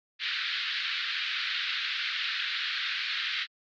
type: band-pass noise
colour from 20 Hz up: white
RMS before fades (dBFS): -32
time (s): 0.19-3.47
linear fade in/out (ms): 50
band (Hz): 1400 to 4200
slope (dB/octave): 48
effects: Opus 48 kbps